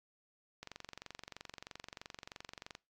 click train, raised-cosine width 0.2 ms, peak -28 dBFS, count 50, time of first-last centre 0.63-2.751 s, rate 23.1 Hz, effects noise-tail reverb RT60 0.3 s tail -25 dB re dry + AAC 64 kbps

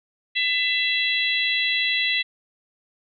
harmonic tone with a mistuned harmonic, 669 Hz, E5, 25 cents sharp, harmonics 3 / 4 / 5 / 6, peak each -24 / -25 / -26 / -27 dBFS, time 0.35-2.23 s, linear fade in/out 20 ms, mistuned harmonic 6, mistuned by -24 cents, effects none

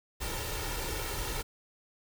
pink noise with comb filter, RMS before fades -35 dBFS, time 0.2-1.43 s, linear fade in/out 20 ms, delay 2.2 ms, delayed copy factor +0.65, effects none

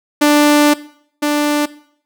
sawtooth tone pair in turn, 294.8 / 294.8 Hz, D4 / D4, +7 / +7 cents, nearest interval unison, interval 0 cents, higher neither, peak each -4 / -9 dBFS, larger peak first, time 0.21-0.74 / 1.22-1.66 s, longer first, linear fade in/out 10 ms, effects noise-tail reverb RT60 0.6 s tail -18 dB re dry

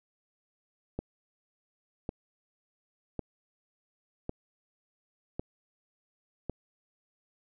click train, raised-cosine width 2 ms, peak -20 dBFS, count 6, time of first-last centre 0.99-6.497 s, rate 0.908 Hz, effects none

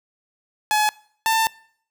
sawtooth tone pair in turn, 849 / 892.7 Hz, G#5 / A5, +38 / +25 cents, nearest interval minor second, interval 87 cents, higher second, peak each -13 / -13 dBFS, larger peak neither, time 0.71-0.89 / 1.26-1.47 s, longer second, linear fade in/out 0 ms, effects noise-tail reverb RT60 0.6 s tail -23 dB re dry

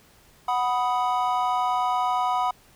triangle chord, B major, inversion second, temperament equal with one note detuned, 740 / 987.8 / 1249.6 Hz, F#5 / B5 / D#6, 0 / 0 / +7 cents, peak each -23 / -23 / -27 dBFS, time 0.48-2.51 s, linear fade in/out 5 ms, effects pink hiss -56 dBFS RMS until 2.75 s

